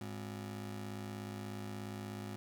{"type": "ring-modulated tone", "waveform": "30% pulse", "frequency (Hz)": 155.56, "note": "D#3", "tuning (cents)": 0, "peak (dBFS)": -36, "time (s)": [0.01, 2.36], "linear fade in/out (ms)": 0, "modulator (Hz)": 49.4, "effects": []}